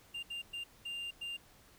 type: tone bursts at uneven times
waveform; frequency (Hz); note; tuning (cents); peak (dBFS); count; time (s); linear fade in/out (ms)
triangle; 2794; F7; 0; -37; 5; 0.14-0.23 / 0.3-0.42 / 0.53-0.64 / 0.85-1.11 / 1.21-1.37; 10
effects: pink hiss -62 dBFS RMS until 1.78 s